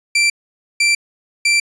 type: tone bursts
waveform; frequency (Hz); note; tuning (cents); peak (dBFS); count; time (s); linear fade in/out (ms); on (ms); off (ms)
sawtooth; 2349; D7; 0; -8; 3; 0.15-1.6; 5; 150; 500
effects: resampled to 22050 Hz